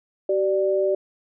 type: tone pair together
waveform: sine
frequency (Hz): 382.5 / 590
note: G4 / D5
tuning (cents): -42 / +8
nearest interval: minor sixth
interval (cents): 750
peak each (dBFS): -21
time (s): 0.29-0.95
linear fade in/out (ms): 5
effects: none